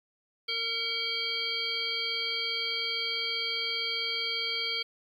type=harmonic tone with a mistuned harmonic; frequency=458.8 Hz; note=A#4; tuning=28 cents flat; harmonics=1 / 3 / 5 / 7 / 9 / 10; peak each=-43 / -43 / -35 / -33 / -41 / -34 dBFS; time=0.48-4.83 s; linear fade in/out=10 ms; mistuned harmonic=5; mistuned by=-15 cents; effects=10-bit